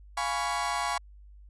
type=chord; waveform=35% pulse; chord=C# dominant seventh; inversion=first; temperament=equal with one note detuned; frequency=698.5 / 830.6 / 987.8 / 1118.4 Hz; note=E#5 / G#5 / B5 / C#6; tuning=0 / 0 / 0 / +15 cents; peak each=-33 / -32 / -32 / -31 dBFS; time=0.17-0.98 s; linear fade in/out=5 ms; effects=added 50 Hz sine -48 dBFS peak until 1.49 s + resampled to 24000 Hz